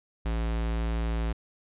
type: tone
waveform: square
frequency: 56.3 Hz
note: A1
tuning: 40 cents sharp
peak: -27 dBFS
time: 0.25-1.33 s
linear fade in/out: 10 ms
effects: resampled to 8000 Hz